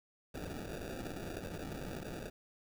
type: noise with sample-and-hold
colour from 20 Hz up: blue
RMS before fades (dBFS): -43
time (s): 0.34-2.3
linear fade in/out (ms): 10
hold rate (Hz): 1050
effects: none